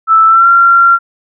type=tone with pitch glide; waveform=sine; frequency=1318.5 to 1375.3 Hz; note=E6 to F6; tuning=0 to -27 cents; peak=-3 dBFS; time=0.07-0.99 s; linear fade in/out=50 ms; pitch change=+73 cents; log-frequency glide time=0.27-0.48 s; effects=none